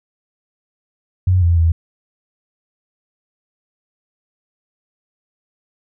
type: tone with pitch steps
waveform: sine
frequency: 91.9 / 85.3 / 82.5 Hz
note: F#2 / F2 / E2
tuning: -11 / -40 / +2 cents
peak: -10 dBFS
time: 1.27-1.72 s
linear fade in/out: 5 ms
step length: 150 ms
effects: none